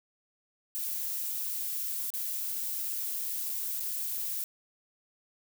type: noise with dropouts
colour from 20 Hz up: violet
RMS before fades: -34 dBFS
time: 0.75-4.44 s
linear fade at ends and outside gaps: 0 ms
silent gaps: 2.103-2.138 / 3.495-3.499 / 3.797-3.803 s
effects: none